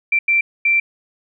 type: tone bursts at uneven times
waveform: sine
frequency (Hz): 2350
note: D7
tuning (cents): +1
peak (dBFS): -12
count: 3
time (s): 0.12-0.19 / 0.28-0.41 / 0.65-0.8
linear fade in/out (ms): 5
effects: none